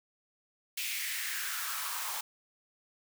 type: noise with high-pass filter sweep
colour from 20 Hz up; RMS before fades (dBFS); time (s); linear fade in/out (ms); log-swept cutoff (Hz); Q
white; -36; 0.77-2.21; 5; 2600 to 860; 3.6
effects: none